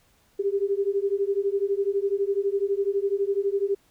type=beating tone pair; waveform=sine; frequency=392 / 404 Hz; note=G4 / G#4; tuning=0 / -48 cents; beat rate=12 Hz; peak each=-25 / -25 dBFS; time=0.39-3.75 s; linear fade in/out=10 ms; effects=pink hiss -63 dBFS RMS until 3.9 s